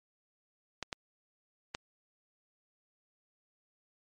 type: clicks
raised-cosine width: 0.2 ms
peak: -18 dBFS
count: 3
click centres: 0.827 / 0.928 / 1.749 s
effects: MP3 48 kbps